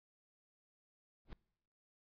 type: noise with exponential growth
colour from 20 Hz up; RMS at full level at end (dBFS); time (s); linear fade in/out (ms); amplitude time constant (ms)
brown; -42; 1.25-1.33; 1; 17
effects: noise-tail reverb RT60 0.8 s tail -24 dB re dry + resampled to 11025 Hz